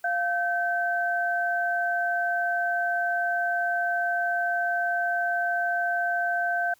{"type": "tone pair together", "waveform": "sine", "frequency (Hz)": [698.5, 1544.7], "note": ["F5", "G6"], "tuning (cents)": [0, -26], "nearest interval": "octave + major second", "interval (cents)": 1374, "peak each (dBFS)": -26, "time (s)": [0.04, 6.74], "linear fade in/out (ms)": 5, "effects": ["white hiss -62 dBFS RMS until 6.79 s"]}